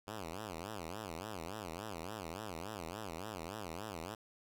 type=tone with vibrato; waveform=5% pulse; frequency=94.1 Hz; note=F#2; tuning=30 cents sharp; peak=-31 dBFS; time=0.07-4.15 s; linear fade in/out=5 ms; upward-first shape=sine; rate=3.5 Hz; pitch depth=280 cents each way; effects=none